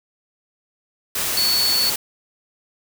sine tone in noise, 4435 Hz, C#8, in tune, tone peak -17 dBFS, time 1.37-1.9 s, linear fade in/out 5 ms, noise white, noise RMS -23 dBFS, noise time 1.15-1.96 s, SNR +3 dB, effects none

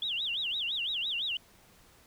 sine tone with vibrato, 3256 Hz, G#7, 35 cents flat, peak -30 dBFS, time 0.02-1.37 s, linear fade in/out 2 ms, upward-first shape sine, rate 5.9 Hz, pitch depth 300 cents each way, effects pink hiss -60 dBFS RMS until 2.06 s

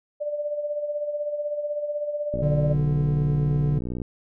sine tone with tremolo, 590 Hz, D5, 8 cents sharp, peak -23 dBFS, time 0.2-2.74 s, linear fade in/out 20 ms, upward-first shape sine, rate 16 Hz, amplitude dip 55%
click train, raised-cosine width 3 ms, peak -18 dBFS, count 104, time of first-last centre 2.34-4.018 s, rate 61.4 Hz
triangle tone with pitch glide, 146.83 to 145.98 Hz, D3 to D3, 0 to -10 cents, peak -18 dBFS, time 2.42-3.79 s, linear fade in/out 10 ms, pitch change -10 cents, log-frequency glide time 2.82-3.61 s
effects none

